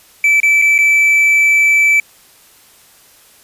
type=tone with dropouts; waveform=triangle; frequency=2316 Hz; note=D7; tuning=25 cents flat; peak=-6 dBFS; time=0.24-2 s; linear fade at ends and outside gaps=2 ms; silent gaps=0.402-0.431 / 0.617-0.621 / 0.781-0.787 s; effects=white hiss -46 dBFS RMS until 3.43 s + resampled to 32000 Hz